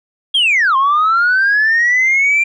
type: linear two-way sweep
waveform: sine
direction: down then up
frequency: 3327 to 1046.5 to 2380 Hz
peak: -8 dBFS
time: 0.34-2.44 s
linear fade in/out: 10 ms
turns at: 0.76 s
effects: tanh soft clip ceiling -7 dBFS